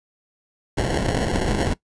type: noise with sample-and-hold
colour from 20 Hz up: pink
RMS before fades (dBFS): -22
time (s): 0.77-1.74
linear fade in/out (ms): 10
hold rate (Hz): 1225
effects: noise-tail reverb RT60 0.1 s tail -19 dB re dry + resampled to 22050 Hz